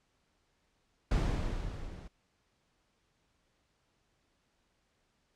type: noise with level ramp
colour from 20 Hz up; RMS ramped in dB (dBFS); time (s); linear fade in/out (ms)
brown; -27 to -47; 1.11-2.08; 5
effects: pink hiss -75 dBFS RMS until 5.35 s + low-pass 7000 Hz 12 dB/octave